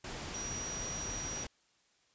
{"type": "tone in noise", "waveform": "sine", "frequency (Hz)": 5770, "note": "F#8", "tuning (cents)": -44, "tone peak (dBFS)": -39, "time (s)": [0.34, 1.44], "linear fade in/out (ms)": 5, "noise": "pink", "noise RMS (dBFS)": -42, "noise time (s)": [0.04, 1.47], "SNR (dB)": 0, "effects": ["white hiss -71 dBFS RMS until 2.14 s", "resampled to 16000 Hz"]}